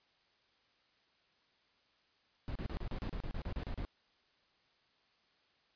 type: noise bursts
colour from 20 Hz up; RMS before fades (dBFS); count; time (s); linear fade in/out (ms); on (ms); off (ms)
brown; -39; 13; 2.48-3.85; 0; 74; 34
effects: white hiss -72 dBFS RMS until 5.75 s + resampled to 11025 Hz